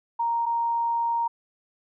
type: tone pair in turn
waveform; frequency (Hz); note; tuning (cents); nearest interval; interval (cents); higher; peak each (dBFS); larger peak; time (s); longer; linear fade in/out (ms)
sine; 932.3 / 932.3; A#5 / A#5; 0 / 0; unison; 0; neither; -22; neither; 0.19-0.46 / 0.46-1.28; second; 10
effects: none